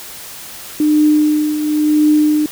sine tone with tremolo, 302.4 Hz, D#4, 49 cents flat, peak -7 dBFS, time 0.8-2.46 s, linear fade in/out 2 ms, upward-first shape triangle, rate 0.96 Hz, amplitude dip 65%, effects white hiss -32 dBFS RMS until 2.51 s

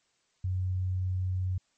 sine tone, 92.5 Hz, F#2, in tune, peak -27 dBFS, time 0.44-1.58 s, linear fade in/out 5 ms, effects white hiss -72 dBFS RMS until 1.77 s + MP3 32 kbps

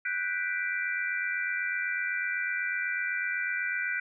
sine chord, G major seventh, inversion third, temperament equal, 1480 / 1568 / 1975.5 / 2349 Hz, F#6 / G6 / B6 / D7, 0 / 0 / 0 / 0 cents, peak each -32 / -36 / -34 / -35 dBFS, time 0.05-4 s, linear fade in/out 5 ms, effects none

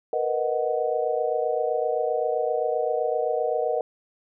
sine chord, B major seventh, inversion third, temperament equal, 466.2 / 493.9 / 622.3 / 740 Hz, A#4 / B4 / D#5 / F#5, 0 / 0 / 0 / 0 cents, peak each -27 / -28 / -27 / -29 dBFS, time 0.13-3.81 s, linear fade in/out 2 ms, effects none

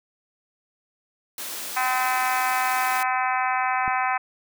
white high-pass noise, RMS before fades -33 dBFS, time 1.38-3.03 s, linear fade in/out 2 ms, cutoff 240 Hz, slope 12 dB/octave
harmonic tone, 255.7 Hz, C4, 40 cents flat, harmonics 3 / 4 / 5 / 6 / 7 / 8 / 9 / 10, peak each -25 / -27 / -29 / -31 / -32 / -33 / -34 / -35 dBFS, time 1.76-4.18 s, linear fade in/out 10 ms
click, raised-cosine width 3 ms, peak -23 dBFS, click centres 3.879 s
effects none

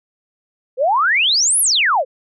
sine exponential two-way sweep, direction up then down, 478.2 to 11530 to 478.2 Hz, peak -12 dBFS, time 0.77-2.05 s, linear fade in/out 50 ms, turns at 1.6 s, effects none

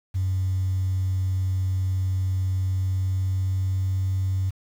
sine tone with pitch glide, 93.8 to 94.84 Hz, F#2 to F#2, +24 to +43 cents, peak -20 dBFS, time 0.14-4.51 s, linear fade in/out 20 ms, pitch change +19 cents, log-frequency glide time 2.5-4.07 s, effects tanh soft clip ceiling -18 dBFS + 8-bit

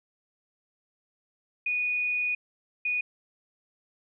sine tone bursts at uneven times, 2468 Hz, D#7, 15 cents flat, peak -25 dBFS, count 2, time 1.66-2.35 / 2.85-3.01 s, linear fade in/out 5 ms, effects none

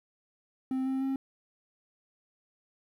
triangle tone with pitch steps, 261.6 / 264.9 / 268.3 Hz, C4 / C4 / C4, 0 / +22 / +44 cents, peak -26 dBFS, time 0.71-1.16 s, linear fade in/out 2 ms, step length 150 ms, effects 11-bit

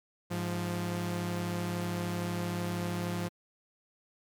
sawtooth tone pair together, 103.83 / 174.62 Hz, G#2 / F3, 0 / 0 cents, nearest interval major sixth, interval 900 cents, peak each -32 / -29 dBFS, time 0.3-3.29 s, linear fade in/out 20 ms, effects MP3 96 kbps

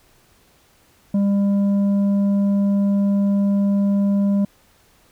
sine tone with tanh clipping, 200 Hz, G3, 35 cents sharp, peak -16 dBFS, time 1.14-4.45 s, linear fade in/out 5 ms, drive 6 dB, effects pink hiss -56 dBFS RMS until 5.11 s

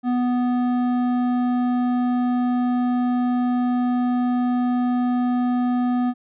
sine tone with hard clipping, 246.9 Hz, B3, in tune, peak -20 dBFS, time 0.03-6.14 s, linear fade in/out 50 ms, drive 10 dB, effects resampled to 8000 Hz

